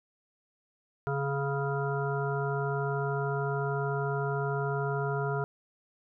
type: harmonic tone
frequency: 139.5 Hz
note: C#3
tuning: 11 cents sharp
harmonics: 1 / 3 / 5 / 7 / 9 / 10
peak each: -31 / -33 / -37 / -39 / -42 / -38 dBFS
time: 1.07-5.44 s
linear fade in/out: 0 ms
effects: none